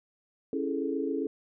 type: chord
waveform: sine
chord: A major seventh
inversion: first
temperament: just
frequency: 275 / 330 / 412.5 / 440 Hz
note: C#4 / E4 / G#4 / A4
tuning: -14 / +2 / -12 / 0 cents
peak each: -32 / -34 / -35 / -34 dBFS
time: 0.53-1.27 s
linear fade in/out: 2 ms
effects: none